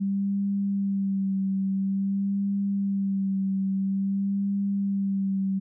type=tone with vibrato; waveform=sine; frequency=196 Hz; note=G3; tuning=in tune; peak=-23 dBFS; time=0-5.6 s; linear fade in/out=20 ms; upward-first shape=sine; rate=0.49 Hz; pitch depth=28 cents each way; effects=none